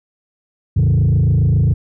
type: tone with frequency modulation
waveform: sine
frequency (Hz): 116.2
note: A#2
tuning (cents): -5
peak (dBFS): -8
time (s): 0.76-1.74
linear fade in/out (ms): 10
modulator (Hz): 27.3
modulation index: 1.5
effects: tanh soft clip ceiling -9 dBFS